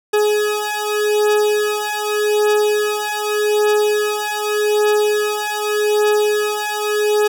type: beating tone pair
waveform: 40% pulse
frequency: 420 / 420.84 Hz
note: G#4 / G#4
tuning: +19 / +23 cents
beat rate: 0.84 Hz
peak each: -17 dBFS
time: 0.13-7.28 s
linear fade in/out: 10 ms
effects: none